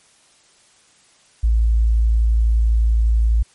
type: tone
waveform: sine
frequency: 55.9 Hz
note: A1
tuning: 28 cents sharp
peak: -12 dBFS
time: 1.43-3.43 s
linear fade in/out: 10 ms
effects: white hiss -54 dBFS RMS until 3.54 s + MP3 48 kbps